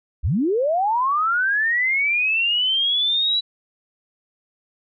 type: linear sweep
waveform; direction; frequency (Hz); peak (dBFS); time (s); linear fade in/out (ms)
sine; up; 46.25 to 3951; -17; 0.23-3.41; 20
effects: none